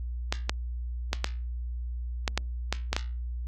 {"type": "clicks", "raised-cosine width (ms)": 0.2, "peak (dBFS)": -8, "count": 9, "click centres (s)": [0.325, 0.495, 1.131, 1.244, 2.278, 2.376, 2.726, 2.93, 2.965], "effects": ["added 60 Hz sine -31 dBFS peak until 3.47 s", "Opus 48 kbps"]}